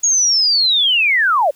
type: linear sweep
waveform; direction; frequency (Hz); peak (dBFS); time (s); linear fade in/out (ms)
sine; down; 6720 to 523.3; -11; 0.03-1.51; 10
effects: white hiss -52 dBFS RMS until 1.55 s